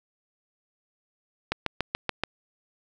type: click train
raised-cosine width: 0.3 ms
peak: -9 dBFS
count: 6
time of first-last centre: 1.52-2.236 s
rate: 6.98 Hz
effects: none